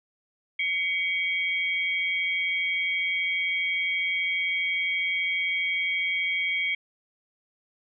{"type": "tone cluster", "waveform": "sine", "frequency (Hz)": [2069, 2244, 3232], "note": ["C7", "C#7", "G#7"], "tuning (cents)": [-20, 21, -48], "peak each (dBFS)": [-33, -25, -33], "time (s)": [0.59, 6.75], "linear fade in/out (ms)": 5, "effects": []}